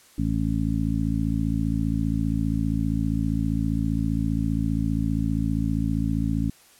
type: harmonic tone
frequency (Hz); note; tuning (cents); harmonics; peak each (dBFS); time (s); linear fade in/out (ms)
55.1; A1; +3; 1 / 2 / 3 / 4 / 5; -28 / -28 / -28 / -28 / -28; 0.18-6.5; 5
effects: white hiss -54 dBFS RMS until 6.79 s + low-pass 12000 Hz 12 dB/octave